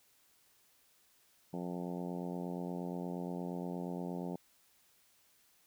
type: harmonic tone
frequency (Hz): 88.5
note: F2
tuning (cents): +23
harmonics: 2 / 3 / 4 / 5 / 6 / 7 / 8 / 9 / 10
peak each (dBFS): -40 / -44 / -46 / -48 / -50 / -51 / -52 / -53 / -54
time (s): 1.53-4.36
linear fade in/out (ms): 5
effects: white hiss -69 dBFS RMS until 5.66 s